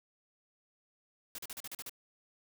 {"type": "noise bursts", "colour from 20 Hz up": "white", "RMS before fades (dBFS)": -43, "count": 8, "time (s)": [1.35, 1.895], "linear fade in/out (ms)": 2, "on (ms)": 34, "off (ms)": 39, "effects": []}